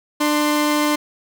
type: tone pair together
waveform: sawtooth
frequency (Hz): 297.7 / 1046.3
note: D4 / C6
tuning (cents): +24 / 0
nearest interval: octave + minor seventh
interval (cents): 2176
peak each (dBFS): -13 / -19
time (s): 0.2-0.96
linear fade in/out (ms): 10
effects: none